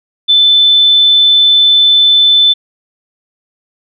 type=tone; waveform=sine; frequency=3520 Hz; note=A7; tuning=in tune; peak=-4 dBFS; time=0.28-2.54 s; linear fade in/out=20 ms; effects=none